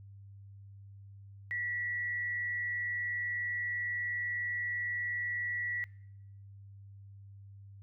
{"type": "tone with frequency modulation", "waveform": "sine", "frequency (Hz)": 1939, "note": "B6", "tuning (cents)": -32, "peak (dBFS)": -33, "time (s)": [1.51, 5.84], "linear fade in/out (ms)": 0, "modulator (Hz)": 143, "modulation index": 0.3, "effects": ["noise-tail reverb RT60 0.8 s tail -22 dB re dry", "added 99 Hz sine -49 dBFS peak until 7.82 s"]}